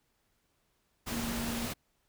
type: tone in noise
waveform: sine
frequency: 233.3 Hz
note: A#3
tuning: 2 cents sharp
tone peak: -35 dBFS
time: 1.1-1.67 s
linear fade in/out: 20 ms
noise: pink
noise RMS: -37 dBFS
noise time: 1.06-1.74 s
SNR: -1 dB
effects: pink hiss -75 dBFS RMS until 2.08 s